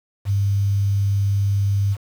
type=tone with quantisation; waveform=sine; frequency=99.7 Hz; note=G2; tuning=30 cents sharp; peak=-16 dBFS; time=0.25-1.97 s; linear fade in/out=50 ms; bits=7; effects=none